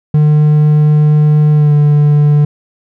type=tone with pitch glide; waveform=triangle; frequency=150.7 to 147.51 Hz; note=D3 to D3; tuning=+45 to +8 cents; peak=-3 dBFS; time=0.14-2.45 s; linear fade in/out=5 ms; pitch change=-37 cents; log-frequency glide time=1.55-1.72 s; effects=none